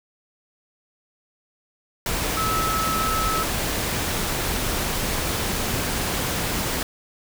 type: tone in noise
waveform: sine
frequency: 1300 Hz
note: E6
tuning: 24 cents flat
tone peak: -23 dBFS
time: 2.37-3.43 s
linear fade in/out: 2 ms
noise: pink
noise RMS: -25 dBFS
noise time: 2.06-6.83 s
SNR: -1 dB
effects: none